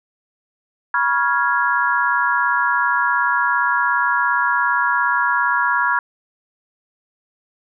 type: chord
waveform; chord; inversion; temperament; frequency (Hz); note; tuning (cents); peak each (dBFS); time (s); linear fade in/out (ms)
sine; C# dominant seventh; third; equal with one note detuned; 971.4 / 1108.7 / 1396.9 / 1661.2; B5 / C#6 / E#6 / G#6; -29 / 0 / 0 / 0; -20 / -23 / -20 / -20; 0.94-5.99; 2
effects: none